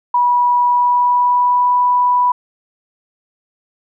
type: tone with pitch glide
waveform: sine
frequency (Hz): 975 to 985.8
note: B5 to B5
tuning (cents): -23 to -3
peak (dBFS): -10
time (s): 0.14-2.32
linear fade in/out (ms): 5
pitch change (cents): +20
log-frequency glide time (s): 0.7-1.73
effects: none